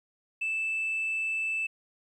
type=tone; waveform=sine; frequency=2637 Hz; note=E7; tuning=in tune; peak=-26 dBFS; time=0.41-1.67 s; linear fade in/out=10 ms; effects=tanh soft clip ceiling -25 dBFS + 11-bit